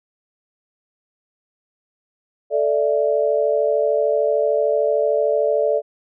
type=chord; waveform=sine; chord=A suspended fourth; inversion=none; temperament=just; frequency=440 / 586.7 / 660 Hz; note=A4 / D5 / E5; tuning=0 / -2 / +2 cents; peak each=-20 / -18 / -23 dBFS; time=2.5-5.82 s; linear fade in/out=50 ms; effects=none